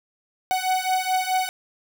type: beating tone pair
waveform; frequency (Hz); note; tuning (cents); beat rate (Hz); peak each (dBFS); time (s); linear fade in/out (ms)
45% pulse; 744 / 748.7; F#5 / F#5; +9 / +20; 4.7; -24; 0.51-1.49; 0
effects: none